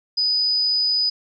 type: tone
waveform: sine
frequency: 4978 Hz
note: D#8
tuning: in tune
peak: -17 dBFS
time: 0.17-1.1 s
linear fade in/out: 10 ms
effects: none